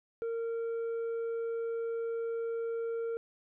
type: tone with tanh clipping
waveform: sine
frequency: 460 Hz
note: A#4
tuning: 23 cents flat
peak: -33 dBFS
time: 0.22-3.17 s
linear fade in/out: 0 ms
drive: 4 dB
effects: none